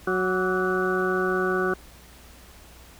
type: harmonic tone with a mistuned harmonic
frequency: 185 Hz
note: F#3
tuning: in tune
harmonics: 1 / 2 / 3 / 4 / 6 / 7 / 8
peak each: -31 / -24 / -35 / -34 / -31 / -35 / -28 dBFS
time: 0.07-1.74 s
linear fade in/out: 5 ms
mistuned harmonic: 6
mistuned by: +63 cents
effects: added 60 Hz sine -50 dBFS peak until 2.99 s + pink hiss -50 dBFS RMS until 2.99 s